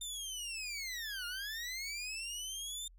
20% pulse linear two-way sweep, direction down then up, 3616 to 1399 to 3616 Hz, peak -34 dBFS, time 0.01-2.88 s, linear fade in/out 5 ms, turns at 1.26 s, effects added 42 Hz sine -56 dBFS peak until 2.98 s

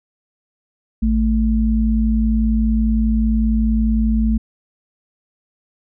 sine tone pair together, 55.48 / 220.5 Hz, A1 / A3, +15 / +4 cents, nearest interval 2 octaves, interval 2389 cents, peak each -16 dBFS, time 1.02-4.38 s, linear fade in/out 10 ms, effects none

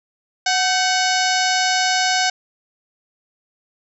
harmonic tone with a mistuned harmonic, 740 Hz, F#5, in tune, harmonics 1 / 2 / 3 / 4 / 5 / 6 / 7 / 8 / 9 / 10, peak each -20 / -22 / -26 / -27 / -28 / -26 / -25 / -27 / -33 / -33 dBFS, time 0.46-2.3 s, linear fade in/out 5 ms, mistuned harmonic 2, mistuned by +68 cents, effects none

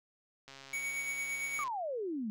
click train, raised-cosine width 0.2 ms, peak -33 dBFS, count 164, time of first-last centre 0.48-1.679 s, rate 136 Hz
square tone with tremolo, 2243 Hz, C#7, 20 cents sharp, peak -34 dBFS, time 0.73-1.64 s, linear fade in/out 5 ms, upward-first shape sine, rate 8.8 Hz, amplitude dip 35%
sine exponential sweep, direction down, 1244.5 to 204.3 Hz, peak -34 dBFS, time 1.59-2.3 s, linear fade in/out 0 ms
effects none

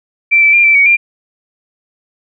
sine tone with pitch steps, 2343 / 2319 / 2393 / 2331 / 2247 / 2386 Hz, D7 / D7 / D7 / D7 / C#7 / D7, -5 / -22 / +32 / -14 / +23 / +27 cents, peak -5 dBFS, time 0.31-0.97 s, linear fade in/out 20 ms, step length 110 ms, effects none

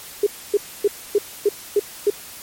sine tone bursts, 410 Hz, G#4, 22 cents flat, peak -12 dBFS, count 7, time 0.23-2.102 s, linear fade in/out 5 ms, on 36 ms, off 270 ms, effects white hiss -38 dBFS RMS until 2.42 s + MP3 64 kbps

